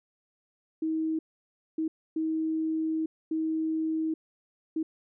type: tone bursts at uneven times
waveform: sine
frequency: 318.2 Hz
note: D#4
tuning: 39 cents sharp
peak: -26 dBFS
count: 5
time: 0.82-1.19 / 1.78-1.88 / 2.16-3.06 / 3.31-4.14 / 4.76-4.83 s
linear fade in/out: 5 ms
effects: none